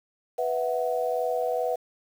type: chord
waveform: sine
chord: B suspended fourth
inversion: none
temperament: just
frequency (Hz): 493.9 / 658.5 / 740.8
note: B4 / E5 / F#5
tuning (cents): 0 / -2 / +2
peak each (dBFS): -27 / -29 / -30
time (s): 0.38-1.76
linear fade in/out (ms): 10
effects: 8-bit